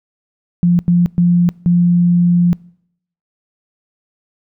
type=tone bursts at uneven times; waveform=sine; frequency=174.61 Hz; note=F3; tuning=in tune; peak=-8 dBFS; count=4; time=0.63-0.79 / 0.88-1.06 / 1.18-1.49 / 1.66-2.53 s; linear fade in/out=0 ms; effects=noise-tail reverb RT60 0.7 s tail -25 dB re dry